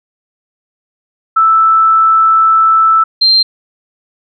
sine tone pair in turn, 1318.5 / 4159 Hz, E6 / C8, 0 / -11 cents, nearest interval octave + minor sixth, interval 1989 cents, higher second, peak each -5 dBFS, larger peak neither, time 1.36-3.04 / 3.21-3.43 s, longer first, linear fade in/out 10 ms, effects none

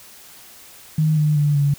sine tone with pitch steps, 155.56 / 151.13 / 146.83 / 142.65 Hz, D#3 / D3 / D3 / C#3, 0 / +50 / 0 / +50 cents, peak -14 dBFS, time 0.98-1.74 s, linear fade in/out 5 ms, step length 190 ms, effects white hiss -44 dBFS RMS until 1.78 s

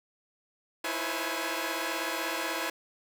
10% pulse tone cluster, 321.7 / 337.8 / 497.4 / 541 / 842 Hz, E4 / E4 / B4 / C#5 / G#5, -42 / +42 / +12 / -42 / +24 cents, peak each -29 dBFS, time 0.84-2.7 s, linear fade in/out 5 ms, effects none

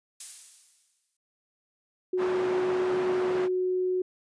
violet noise with exponential decay, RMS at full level -32 dBFS, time 0.2-1.17 s, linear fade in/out 5 ms, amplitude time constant 210 ms
sine tone, 367.6 Hz, F#4, 11 cents flat, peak -24 dBFS, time 2.13-4.02 s, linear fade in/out 5 ms
white band-pass noise, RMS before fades -35 dBFS, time 2.17-3.49 s, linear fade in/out 50 ms, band 170 to 1100 Hz, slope 12 dB/octave
effects resampled to 22050 Hz

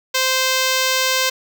5% pulse tone, 520 Hz, C5, 11 cents flat, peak -4 dBFS, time 0.14-1.3 s, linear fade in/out 10 ms, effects none

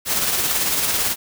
white noise with tremolo, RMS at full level -19 dBFS, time 0.05-1.16 s, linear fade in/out 50 ms, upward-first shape sine, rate 18 Hz, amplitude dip 35%, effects none

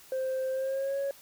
sine tone with pitch glide, 523 to 554.1 Hz, C5 to C#5, -1 to -1 cents, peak -26 dBFS, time 0.12-1.11 s, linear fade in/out 2 ms, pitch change +100 cents, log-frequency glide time 0.51-0.98 s, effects tanh soft clip ceiling -27 dBFS + white hiss -54 dBFS RMS until 1.21 s

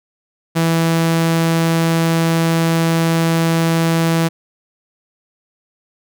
sawtooth tone, 164.81 Hz, E3, in tune, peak -9 dBFS, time 0.55-4.29 s, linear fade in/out 20 ms, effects none

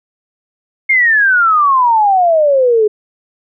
sine exponential sweep, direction down, 2162 to 415.3 Hz, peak -7 dBFS, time 0.89-2.88 s, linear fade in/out 10 ms, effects none

